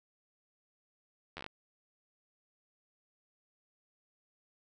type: slowing click train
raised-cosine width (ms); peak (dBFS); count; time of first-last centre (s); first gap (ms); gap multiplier
0.3; -26; 7; 1.37-1.464; 11; 1.14
effects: none